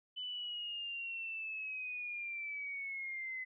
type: linear sweep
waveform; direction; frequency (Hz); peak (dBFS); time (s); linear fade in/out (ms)
sine; down; 3014 to 2026; -39; 0.16-3.45; 20
effects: none